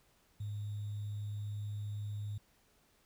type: tone with sample-and-hold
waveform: sine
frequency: 103.83 Hz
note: G#2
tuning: in tune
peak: -37 dBFS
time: 0.4-2.38 s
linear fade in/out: 5 ms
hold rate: 3675 Hz
effects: pink hiss -70 dBFS RMS until 3.05 s